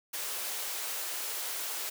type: high-pass noise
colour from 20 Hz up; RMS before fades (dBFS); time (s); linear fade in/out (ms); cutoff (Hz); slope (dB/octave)
white; -36; 0.13-1.9; 10; 380; 24
effects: none